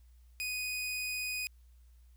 sawtooth tone, 2489 Hz, D#7, in tune, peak -31 dBFS, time 0.4-1.47 s, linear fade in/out 0 ms, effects added 60 Hz sine -56 dBFS peak until 2.16 s + white hiss -75 dBFS RMS until 2.16 s

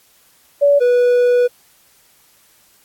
sine / triangle tone pair in turn, 571 / 489.6 Hz, D5 / B4, -49 / -15 cents, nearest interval minor third, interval 266 cents, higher first, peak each -8 dBFS, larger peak neither, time 0.61-0.8 / 0.8-1.48 s, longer second, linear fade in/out 20 ms, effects white hiss -53 dBFS RMS until 2.84 s + AAC 64 kbps

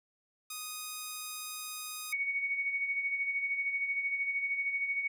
5% pulse tone, 1244.5 Hz, D#6, in tune, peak -27 dBFS, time 0.5-2.13 s, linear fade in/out 5 ms
sine tone with tremolo, 2231 Hz, C#7, 11 cents sharp, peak -28 dBFS, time 2.12-5.08 s, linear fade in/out 10 ms, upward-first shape sine, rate 13 Hz, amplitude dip 55%
effects none

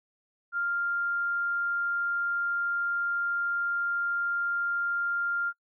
sine tone, 1396.9 Hz, F6, in tune, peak -26 dBFS, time 0.52-5.53 s, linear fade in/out 50 ms, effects noise-tail reverb RT60 0.1 s tail -25 dB re dry

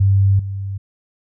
sine tone with level steps, 98 Hz, G2, in tune, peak -10 / -22 dBFS, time 0-0.78 s, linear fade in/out 10 ms, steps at 0.39 s, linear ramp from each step 5 ms, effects none

